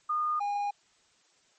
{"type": "tone pair in turn", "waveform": ["sine", "triangle"], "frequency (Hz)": [1222, 815.6], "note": ["D#6", "G#5"], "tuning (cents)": [-32, -32], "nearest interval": "perfect fifth", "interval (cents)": 700, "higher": "first", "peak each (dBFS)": -26, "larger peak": "neither", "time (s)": [[0.09, 0.4], [0.4, 0.71]], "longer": "neither", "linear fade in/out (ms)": 10, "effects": ["white hiss -66 dBFS RMS until 1.58 s", "MP3 32 kbps"]}